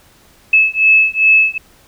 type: beating tone pair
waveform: sine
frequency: 2600 / 2602.5 Hz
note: E7 / E7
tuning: -24 / -23 cents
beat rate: 2.5 Hz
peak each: -11 dBFS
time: 0.53-1.58 s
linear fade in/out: 5 ms
effects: pink hiss -48 dBFS RMS until 1.87 s